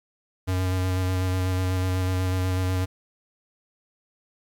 square tone with vibrato, 92.5 Hz, F#2, in tune, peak -23 dBFS, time 0.47-2.86 s, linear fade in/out 20 ms, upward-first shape square, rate 8.1 Hz, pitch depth 14 cents each way, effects 10-bit

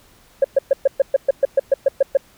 sine tone bursts, 546 Hz, C#5, 26 cents flat, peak -8 dBFS, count 13, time 0.42-2.172 s, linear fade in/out 5 ms, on 24 ms, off 120 ms, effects tanh soft clip ceiling -6 dBFS + pink hiss -52 dBFS RMS until 2.37 s

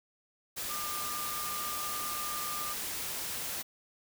sine tone in noise, 1200 Hz, D6, 37 cents sharp, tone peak -38 dBFS, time 0.69-2.74 s, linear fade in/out 20 ms, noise white, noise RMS -37 dBFS, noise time 0.56-3.63 s, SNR -4 dB, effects none

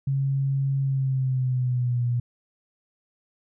sine tone with pitch glide, 136.7 to 121.08 Hz, C#3 to B2, -24 to -34 cents, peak -21 dBFS, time 0.07-2.2 s, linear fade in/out 5 ms, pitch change -210 cents, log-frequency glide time 0.81-2.03 s, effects none

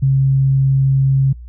sine tone, 135.3 Hz, C#3, 42 cents flat, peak -10 dBFS, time 0.02-1.33 s, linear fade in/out 10 ms, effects noise-tail reverb RT60 0.1 s tail -25 dB re dry + added 60 Hz sine -31 dBFS peak until 1.48 s

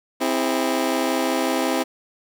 20% pulse chord, C augmented, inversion none, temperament just, 261.6 / 327 / 408.8 Hz, C4 / E4 / G#4, 0 / -14 / -27 cents, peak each -18 / -19 / -23 dBFS, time 0.2-1.84 s, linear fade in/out 20 ms, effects none

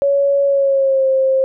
sine tone with pitch glide, 560 to 530.4 Hz, C#5 to C5, +18 to +23 cents, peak -11 dBFS, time 0.02-1.44 s, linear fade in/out 0 ms, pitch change -95 cents, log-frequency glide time 0.45-1.07 s, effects none

